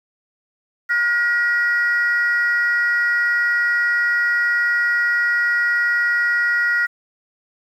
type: tone pair together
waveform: sine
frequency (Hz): 1431 / 1910.2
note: F6 / A#6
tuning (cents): +42 / +42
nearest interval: perfect fourth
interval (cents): 500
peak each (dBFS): -17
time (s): 0.89-6.87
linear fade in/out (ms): 20
effects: tanh soft clip ceiling -10 dBFS + 8-bit